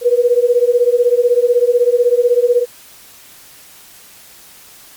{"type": "beating tone pair", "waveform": "sine", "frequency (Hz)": [477.3, 493.3], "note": ["A#4", "B4"], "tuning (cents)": [41, -2], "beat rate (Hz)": 16, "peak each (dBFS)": -12, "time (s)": [0.01, 2.66], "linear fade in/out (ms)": 50, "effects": ["white hiss -41 dBFS RMS until 4.96 s", "MP3 96 kbps"]}